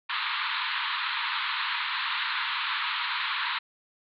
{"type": "band-pass noise", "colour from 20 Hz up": "pink", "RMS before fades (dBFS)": -30, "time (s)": [0.09, 3.59], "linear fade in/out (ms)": 10, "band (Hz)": [920, 4200], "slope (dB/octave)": 96, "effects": []}